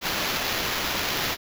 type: noise with sample-and-hold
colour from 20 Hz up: white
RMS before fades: -27 dBFS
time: 0.01-1.37 s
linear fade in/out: 50 ms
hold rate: 8820 Hz
effects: none